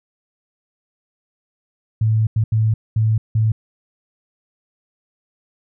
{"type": "tone bursts at uneven times", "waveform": "sine", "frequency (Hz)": 110, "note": "A2", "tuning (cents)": 0, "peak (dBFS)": -13, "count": 5, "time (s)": [[2.01, 2.27], [2.36, 2.44], [2.52, 2.74], [2.96, 3.18], [3.35, 3.52]], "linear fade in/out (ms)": 5, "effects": []}